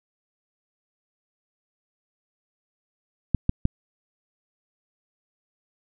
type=clicks; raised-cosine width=5 ms; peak=-7 dBFS; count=3; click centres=3.347 / 3.494 / 3.654 s; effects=none